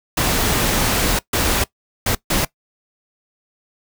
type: noise bursts at uneven times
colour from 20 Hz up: pink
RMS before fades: -18 dBFS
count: 4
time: 0.17-1.19 / 1.33-1.64 / 2.06-2.15 / 2.3-2.45 s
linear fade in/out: 5 ms
effects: noise-tail reverb RT60 0.1 s tail -20 dB re dry